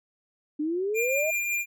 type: exponential sweep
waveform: sine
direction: up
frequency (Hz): 292.1 to 653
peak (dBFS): -25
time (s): 0.59-1.31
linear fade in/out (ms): 10
type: tone with tremolo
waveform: square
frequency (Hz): 2398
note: D7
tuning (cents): +36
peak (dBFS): -25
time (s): 0.94-1.66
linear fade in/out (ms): 50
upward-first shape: triangle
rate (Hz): 5.4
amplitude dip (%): 35
effects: none